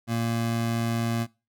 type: tone pair together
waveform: square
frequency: 115.7 / 231.4 Hz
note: A#2 / A#3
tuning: -13 / -13 cents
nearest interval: octave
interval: 1200 cents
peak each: -28 dBFS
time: 0.07-1.27 s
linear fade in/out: 50 ms
effects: noise-tail reverb RT60 0.3 s tail -23 dB re dry